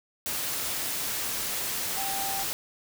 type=tone in noise; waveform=sine; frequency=784 Hz; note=G5; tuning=in tune; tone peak=-33 dBFS; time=1.97-2.43 s; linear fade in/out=0 ms; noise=white; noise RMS=-31 dBFS; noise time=0.26-2.53 s; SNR=-5 dB; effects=none